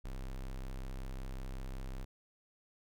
square tone, 32.7 Hz, C1, in tune, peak -40 dBFS, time 0.04-2.05 s, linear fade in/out 10 ms, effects none

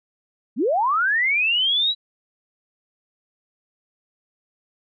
sine linear sweep, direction up, 185 to 3951 Hz, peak -17 dBFS, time 0.56-1.95 s, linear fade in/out 50 ms, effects none

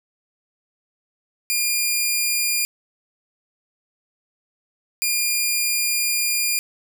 10% pulse tone bursts at uneven times, 2411 Hz, D7, 45 cents sharp, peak -10 dBFS, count 2, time 1.5-2.65 / 5.02-6.59 s, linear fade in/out 0 ms, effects none

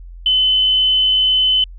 sine tone, 3034 Hz, F#7, 43 cents sharp, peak -11 dBFS, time 0.26-1.64 s, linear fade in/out 2 ms, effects added 43 Hz sine -32 dBFS peak until 1.78 s

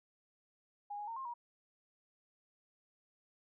sine tone with pitch steps, 820 / 830 / 915 / 1063 / 953 Hz, G#5 / G#5 / A#5 / C6 / A#5, -22 / -1 / -32 / +27 / +38 cents, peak -40 dBFS, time 0.9-1.34 s, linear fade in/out 10 ms, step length 88 ms, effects none

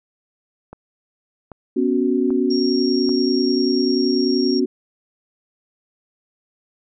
click train, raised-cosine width 1 ms, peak -22 dBFS, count 4, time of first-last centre 0.73-3.092 s, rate 1.27 Hz
sine chord, B suspended second, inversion none, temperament equal, 246.9 / 277.2 / 370 Hz, B3 / C#4 / F#4, 0 / 0 / 0 cents, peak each -20 dBFS, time 1.76-4.66 s, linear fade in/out 10 ms
sine tone, 5550 Hz, F8, 12 cents flat, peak -25 dBFS, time 2.5-4.6 s, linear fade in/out 10 ms
effects none

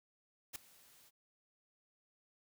white noise with ADSR envelope, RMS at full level -41 dBFS, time 0.53-1.11 s, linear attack 27 ms, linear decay 4 ms, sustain -23 dB, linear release 32 ms, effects none

